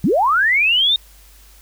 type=linear sweep; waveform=sine; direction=up; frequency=139 to 3729 Hz; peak=-12 dBFS; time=0.04-0.96 s; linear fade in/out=2 ms; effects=added 50 Hz sine -45 dBFS peak until 1.61 s + white hiss -49 dBFS RMS until 1.61 s